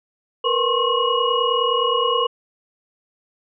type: tone cluster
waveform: sine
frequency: 464.8 / 494.5 / 1056 / 1095 / 2899 Hz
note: A#4 / B4 / C6 / C#6 / F#7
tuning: -5 / +2 / +16 / -22 / -36 cents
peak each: -23 dBFS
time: 0.44-2.27 s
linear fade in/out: 10 ms
effects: none